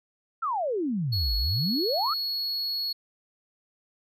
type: exponential two-way sweep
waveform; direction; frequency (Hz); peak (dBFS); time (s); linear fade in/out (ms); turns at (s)
sine; down then up; 1393 to 49 to 1393; -25; 0.42-2.14; 10; 1.36
type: tone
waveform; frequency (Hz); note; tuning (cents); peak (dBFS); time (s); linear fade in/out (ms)
triangle; 4350; C#8; -33; -26; 1.12-2.93; 10
effects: none